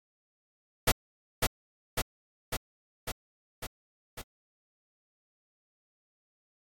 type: noise with echo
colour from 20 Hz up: pink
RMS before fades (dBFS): -22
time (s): 0.87-0.92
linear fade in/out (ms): 10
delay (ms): 550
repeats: 6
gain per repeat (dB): -3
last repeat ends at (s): 4.22
effects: AAC 64 kbps